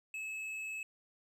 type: tone with tanh clipping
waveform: sine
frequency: 2592 Hz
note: E7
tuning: 30 cents flat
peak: -40 dBFS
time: 0.14-0.83 s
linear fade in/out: 2 ms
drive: 8 dB
effects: none